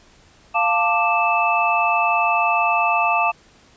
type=tone cluster; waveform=sine; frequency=696 / 887 / 1176 / 2629 Hz; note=F5 / A5 / D6 / E7; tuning=-6 / +14 / +2 / -5 cents; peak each=-21 dBFS; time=0.54-3.32 s; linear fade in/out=20 ms; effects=pink hiss -52 dBFS RMS until 3.76 s + resampled to 16000 Hz